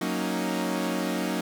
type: chord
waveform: sawtooth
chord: D# minor seventh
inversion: first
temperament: equal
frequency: 185 / 233.1 / 277.2 / 311.1 Hz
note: F#3 / A#3 / C#4 / D#4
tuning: 0 / 0 / 0 / 0 cents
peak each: -27 / -28 / -29 / -28 dBFS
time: 0.01-1.41 s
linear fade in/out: 5 ms
effects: none